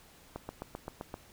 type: click train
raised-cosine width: 1 ms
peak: -24 dBFS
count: 7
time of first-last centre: 0.36-1.141 s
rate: 7.68 Hz
effects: pink hiss -58 dBFS RMS until 1.32 s